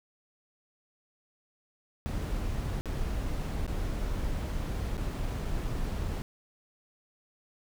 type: noise with dropouts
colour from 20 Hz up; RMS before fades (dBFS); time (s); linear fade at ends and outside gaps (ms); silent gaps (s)
brown; -32; 2.06-6.22; 0; 2.81-2.857 / 3.665-3.678 / 4.969-4.978 / 5.448-5.452
effects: none